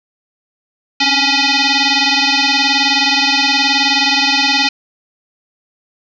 sine tone with frequency modulation, 845 Hz, G#5, 30 cents sharp, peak -10 dBFS, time 1-4.69 s, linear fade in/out 5 ms, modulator 557 Hz, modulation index 7.6, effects none

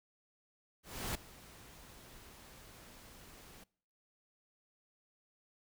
pink noise with ADSR envelope, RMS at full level -37 dBFS, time 0.83-3.64 s, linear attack 320 ms, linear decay 4 ms, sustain -19 dB, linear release 6 ms, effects noise-tail reverb RT60 0.6 s tail -25 dB re dry

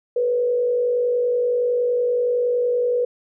sine tone with frequency modulation, 488.4 Hz, B4, 19 cents flat, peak -17 dBFS, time 0.16-3.05 s, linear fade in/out 5 ms, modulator 50.7 Hz, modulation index 0.42, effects none

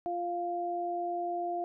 sine tone pair together, 348.2 / 698.5 Hz, F4 / F5, -5 / 0 cents, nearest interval octave, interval 1205 cents, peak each -36 / -32 dBFS, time 0.06-1.64 s, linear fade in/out 0 ms, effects none

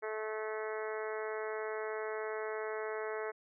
harmonic tone, 216.9 Hz, A3, 25 cents flat, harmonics 2 / 3 / 4 / 5 / 6 / 7 / 8 / 9 / 10, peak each -38 / -44 / -47 / -48 / -48 / -48 / -50 / -49 / -52 dBFS, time 0.02-3.32 s, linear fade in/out 20 ms, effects none

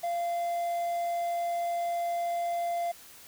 triangle tone with quantisation, 690 Hz, F5, 21 cents flat, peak -26 dBFS, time 0.03-2.92 s, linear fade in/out 10 ms, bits 9, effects white hiss -51 dBFS RMS until 3.27 s

